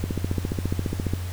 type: click train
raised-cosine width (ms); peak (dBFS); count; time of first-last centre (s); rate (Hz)
3; -12; 17; 0.04-1.136; 14.6
effects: added 90 Hz sine -28 dBFS peak until 1.32 s + pink hiss -41 dBFS RMS until 1.32 s